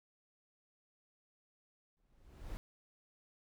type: noise with exponential growth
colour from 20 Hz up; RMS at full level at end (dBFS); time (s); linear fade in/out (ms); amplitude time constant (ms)
brown; -40; 1.97-2.57; 0; 130
effects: none